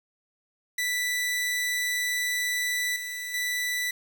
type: tone with level steps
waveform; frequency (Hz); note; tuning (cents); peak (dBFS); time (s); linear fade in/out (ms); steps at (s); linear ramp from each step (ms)
sawtooth; 1975.5; B6; 0; -22 / -29 / -23; 0.78-3.91; 5; 2.96 / 3.34; 2
effects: 8-bit